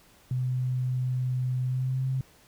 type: tone with pitch glide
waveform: sine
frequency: 127.1 to 131.51 Hz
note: C3 to C3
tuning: -50 to +9 cents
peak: -25 dBFS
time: 0.31-2.21 s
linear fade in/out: 2 ms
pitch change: +59 cents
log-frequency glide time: 1.64-2.05 s
effects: pink hiss -58 dBFS RMS until 2.47 s